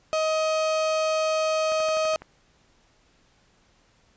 35% pulse tone, 630 Hz, D#5, 21 cents sharp, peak -20 dBFS, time 0.13-2.16 s, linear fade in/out 0 ms
click train, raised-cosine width 0.5 ms, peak -25 dBFS, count 7, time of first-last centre 1.72-2.22 s, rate 12 Hz
effects pink hiss -62 dBFS RMS until 4.16 s + resampled to 16000 Hz

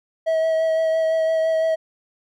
triangle tone with vibrato, 644 Hz, E5, 41 cents flat, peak -15 dBFS, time 0.26-1.76 s, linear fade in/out 20 ms, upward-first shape sine, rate 5.9 Hz, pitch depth 14 cents each way, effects none

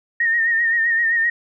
sine tone with vibrato, 1845 Hz, A#6, 18 cents flat, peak -15 dBFS, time 0.2-1.3 s, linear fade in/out 5 ms, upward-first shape sine, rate 7.7 Hz, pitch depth 47 cents each way, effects none

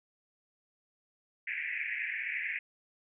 white band-pass noise, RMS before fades -36 dBFS, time 1.47-2.59 s, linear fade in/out 5 ms, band 1700 to 2500 Hz, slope 96 dB/octave, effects none

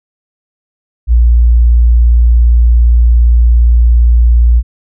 sine tone, 58.7 Hz, A#1, 13 cents sharp, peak -3 dBFS, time 1.07-4.63 s, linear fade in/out 50 ms, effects none

